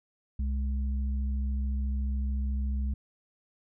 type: tone pair together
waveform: sine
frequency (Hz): 65.41 / 210.1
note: C2 / G#3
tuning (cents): 0 / +20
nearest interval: octave + minor sixth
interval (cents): 2020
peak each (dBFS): -27 / -39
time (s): 0.39-2.94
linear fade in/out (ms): 5
effects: none